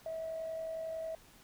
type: tone with amplitude modulation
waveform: sine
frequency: 647 Hz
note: E5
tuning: 32 cents flat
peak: -34 dBFS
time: 0.06-1.15 s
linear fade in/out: 2 ms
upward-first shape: sine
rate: 51 Hz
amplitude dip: 40%
effects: tanh soft clip ceiling -32 dBFS + pink hiss -60 dBFS RMS until 1.43 s